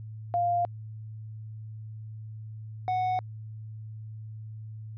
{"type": "tone pair in turn", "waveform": ["sine", "triangle"], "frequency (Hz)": [698.5, 738.6], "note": ["F5", "F#5"], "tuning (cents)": [0, -3], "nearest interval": "minor second", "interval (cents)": 97, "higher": "second", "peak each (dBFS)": -23, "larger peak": "neither", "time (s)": [[0.34, 0.65], [2.88, 3.19]], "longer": "neither", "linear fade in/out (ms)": 0, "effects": ["added 109 Hz sine -38 dBFS peak until 4.97 s", "resampled to 11025 Hz"]}